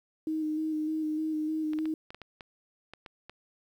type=tone with vibrato; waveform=sine; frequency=311.1 Hz; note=D#4; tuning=in tune; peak=-28 dBFS; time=0.27-1.94 s; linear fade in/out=2 ms; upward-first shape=square; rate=3.3 Hz; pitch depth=18 cents each way
type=clicks; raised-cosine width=0.3 ms; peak=-28 dBFS; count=10; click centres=1.734 / 1.788 / 1.856 / 2.105 / 2.146 / 2.217 / 2.408 / 2.936 / 3.062 / 3.296 s
effects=10-bit

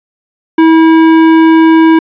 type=tone with hard clipping; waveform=sine; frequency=323.5 Hz; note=E4; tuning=32 cents flat; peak=-4 dBFS; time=0.58-1.99 s; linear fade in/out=5 ms; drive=13 dB; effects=resampled to 11025 Hz

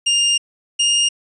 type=tone pair in turn; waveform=sawtooth; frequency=2811 / 2831 Hz; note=F7 / F7; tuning=+11 / +23 cents; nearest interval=unison; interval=12 cents; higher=second; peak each=-10 dBFS; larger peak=neither; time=0.06-0.38 / 0.79-1.09 s; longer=first; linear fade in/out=10 ms; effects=resampled to 22050 Hz

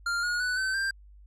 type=tone with pitch steps; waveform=square; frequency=1397 / 1441.3 / 1486.9 / 1534 / 1582.6 Hz; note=F6 / F#6 / F#6 / G6 / G6; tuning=0 / -46 / +8 / -38 / +16 cents; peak=-27 dBFS; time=0.06-0.91 s; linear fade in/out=5 ms; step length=170 ms; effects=added 50 Hz sine -49 dBFS peak until 1.26 s + low-pass 8000 Hz 12 dB/octave

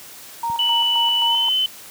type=tone with tremolo; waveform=sine; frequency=930 Hz; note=A#5; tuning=4 cents flat; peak=-20 dBFS; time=0.43-1.49 s; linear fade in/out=5 ms; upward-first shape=square; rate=3.8 Hz; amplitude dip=55%
type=click; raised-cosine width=5 ms; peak=-23 dBFS; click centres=0.499 s
type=tone with pitch glide; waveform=sine; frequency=2972 to 3043 Hz; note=F#7 to F#7; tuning=+7 to +48 cents; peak=-16 dBFS; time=0.59-1.66 s; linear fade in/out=2 ms; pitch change=+41 cents; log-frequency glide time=1.25-1.36 s
effects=white hiss -40 dBFS RMS until 1.9 s + high-pass 80 Hz 12 dB/octave

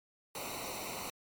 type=noise with comb filter; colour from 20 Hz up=pink; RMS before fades=-41 dBFS; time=0.35-1.1 s; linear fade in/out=2 ms; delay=0.6 ms; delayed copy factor=-0.85; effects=MP3 96 kbps

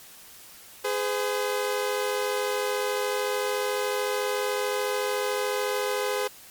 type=tone pair together; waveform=sawtooth; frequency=415.3 / 509.1 Hz; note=G#4 / C5; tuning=0 / -47 cents; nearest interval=major third; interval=353 cents; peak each=-24 dBFS; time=0.84-6.28 s; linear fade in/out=10 ms; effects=white hiss -48 dBFS RMS until 6.5 s + MP3 96 kbps

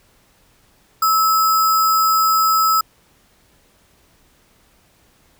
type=tone with sample-and-hold; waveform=sine; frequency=1300 Hz; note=E6; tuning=24 cents flat; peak=-12 dBFS; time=1.02-2.81 s; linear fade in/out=5 ms; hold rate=6300 Hz; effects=pink hiss -56 dBFS RMS until 5.39 s

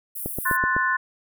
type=high-pass noise; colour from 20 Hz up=pink; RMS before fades=-32 dBFS; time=0.15-0.57 s; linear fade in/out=10 ms; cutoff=10000 Hz; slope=48 dB/octave
type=click train; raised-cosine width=2 ms; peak=-15 dBFS; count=5; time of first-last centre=0.26-0.765 s; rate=7.92 Hz
type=chord; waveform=sine; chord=F# diminished; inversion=second; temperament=equal; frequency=1046.5 / 1480 / 1760 Hz; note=C6 / F#6 / A6; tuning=0 / 0 / 0 cents; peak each=-24 dBFS; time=0.45-0.97 s; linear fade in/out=10 ms
effects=none

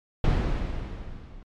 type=noise with level ramp; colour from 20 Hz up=brown; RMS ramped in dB=-19 to -46 dBFS; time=0.24-1.43 s; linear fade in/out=2 ms; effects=low-pass 4000 Hz 12 dB/octave + MP3 96 kbps

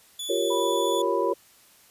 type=tone; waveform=sawtooth; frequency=3448 Hz; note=A7; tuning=36 cents flat; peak=-28 dBFS; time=0.19-1.02 s; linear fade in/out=5 ms
type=chord; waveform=sine; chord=G half-diminished seventh; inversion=third; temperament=equal; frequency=349.2 / 392 / 466.2 / 554.4 Hz; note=F4 / G4 / Bb4 / Db5; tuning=0 / 0 / 0 / 0 cents; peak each=-28 dBFS; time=0.29-1.34 s; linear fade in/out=10 ms
type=tone with pitch glide; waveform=sine; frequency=983 to 989.8 Hz; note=B5 to B5; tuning=-8 to +4 cents; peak=-28 dBFS; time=0.5-1.33 s; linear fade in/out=10 ms; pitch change=+12 cents; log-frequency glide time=0.96-1.07 s
effects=white hiss -56 dBFS RMS until 1.9 s + resampled to 32000 Hz

